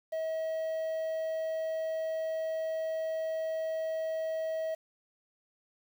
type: tone with quantisation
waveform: triangle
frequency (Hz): 640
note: D#5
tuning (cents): +49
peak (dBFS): -29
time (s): 0.12-4.75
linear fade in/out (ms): 10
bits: 9
effects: none

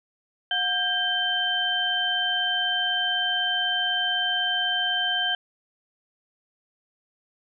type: tone cluster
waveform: sine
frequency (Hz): 723 / 1595 / 3108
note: F#5 / G6 / G7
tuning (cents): -40 / +30 / -16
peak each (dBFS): -31 / -27 / -24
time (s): 0.51-5.35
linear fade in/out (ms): 2
effects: none

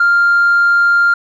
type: tone with tanh clipping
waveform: triangle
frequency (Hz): 1396.9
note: F6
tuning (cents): 0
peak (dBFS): -8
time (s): 0-1.14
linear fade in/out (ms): 5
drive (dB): 5
effects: none

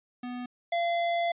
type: tone pair in turn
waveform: square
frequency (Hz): 246.9 / 685.5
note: B3 / F5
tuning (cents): 0 / -32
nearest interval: octave + tritone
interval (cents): 1768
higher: second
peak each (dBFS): -35 / -26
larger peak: second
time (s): 0.23-0.46 / 0.72-1.32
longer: second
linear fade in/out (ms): 5
effects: resampled to 8000 Hz

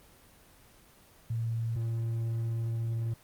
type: tone pair in turn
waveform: sine / triangle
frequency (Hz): 114.6 / 114.6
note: A#2 / A#2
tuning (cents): -29 / -29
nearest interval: unison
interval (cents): 0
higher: neither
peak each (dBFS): -29 / -27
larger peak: second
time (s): 1.3-1.76 / 1.76-3.14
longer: second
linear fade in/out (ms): 5
effects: pink hiss -58 dBFS RMS until 3.23 s + Opus 24 kbps

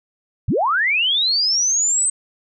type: linear sweep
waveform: sine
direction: up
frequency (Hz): 60.9 to 8280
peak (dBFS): -15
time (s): 0.48-2.1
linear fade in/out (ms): 5
effects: none

